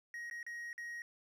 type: tone with dropouts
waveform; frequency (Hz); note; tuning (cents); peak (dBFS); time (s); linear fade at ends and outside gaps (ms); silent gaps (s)
triangle; 1886; A#6; +20; -40; 0.14-1.02; 1; 0.299-0.311 / 0.429-0.465 / 0.73-0.779
effects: none